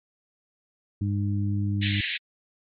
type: harmonic tone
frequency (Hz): 101.1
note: G#2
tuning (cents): -46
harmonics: 1 / 2 / 3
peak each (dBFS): -24 / -30 / -34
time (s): 1.01-2.01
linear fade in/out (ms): 5
type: band-pass noise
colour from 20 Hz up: pink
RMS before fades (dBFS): -30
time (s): 1.81-2.18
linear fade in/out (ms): 20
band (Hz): 1700 to 3900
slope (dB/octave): 96
effects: MP3 32 kbps